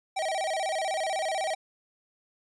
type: tone with vibrato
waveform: square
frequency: 701 Hz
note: F5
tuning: 6 cents sharp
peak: -28 dBFS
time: 0.16-1.55 s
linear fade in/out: 10 ms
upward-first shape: square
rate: 16 Hz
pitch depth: 170 cents each way
effects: resampled to 24000 Hz